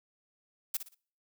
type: noise with echo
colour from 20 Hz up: blue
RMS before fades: -31 dBFS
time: 0.74-0.77 s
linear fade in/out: 5 ms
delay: 59 ms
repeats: 3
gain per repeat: -10 dB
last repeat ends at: 0.947 s
effects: noise-tail reverb RT60 0.5 s tail -26 dB re dry